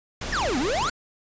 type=noise; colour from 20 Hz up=pink; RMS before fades=-31 dBFS; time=0.21-0.9 s; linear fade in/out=5 ms
type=exponential two-way sweep; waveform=square; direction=down then up; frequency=1972 to 235.4 to 1531 Hz; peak=-24 dBFS; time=0.32-0.9 s; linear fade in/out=10 ms; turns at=0.58 s
effects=resampled to 16000 Hz